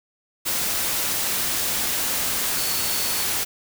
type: tone in noise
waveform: sine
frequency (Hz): 4435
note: C#8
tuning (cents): 0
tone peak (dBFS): -32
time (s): 2.57-3.25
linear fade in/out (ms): 20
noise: white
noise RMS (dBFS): -24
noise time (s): 0.45-3.45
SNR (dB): -11
effects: none